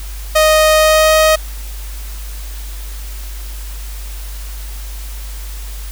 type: tone with pitch glide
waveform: sawtooth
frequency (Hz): 622.3 to 627.4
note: D#5 to D#5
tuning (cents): 0 to +14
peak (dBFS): -4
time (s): 0.35-1.36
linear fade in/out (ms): 10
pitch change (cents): +14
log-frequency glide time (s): 0.76-1.14
effects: added 50 Hz sine -24 dBFS peak until 5.91 s + white hiss -35 dBFS RMS until 5.91 s